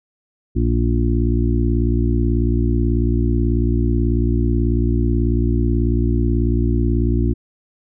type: harmonic tone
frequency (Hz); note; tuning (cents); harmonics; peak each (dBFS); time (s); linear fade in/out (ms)
58.27; A#1; 0; 1 / 2 / 4 / 5 / 6; -17 / -20 / -23 / -24 / -25; 0.55-7.34; 20
effects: none